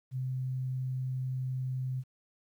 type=tone; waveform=sine; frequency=129.4 Hz; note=C3; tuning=19 cents flat; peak=-31 dBFS; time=0.11-2.04 s; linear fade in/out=50 ms; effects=11-bit